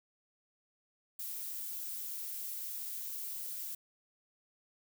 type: noise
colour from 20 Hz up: violet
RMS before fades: -41 dBFS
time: 1.19-3.75 s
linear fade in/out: 5 ms
effects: none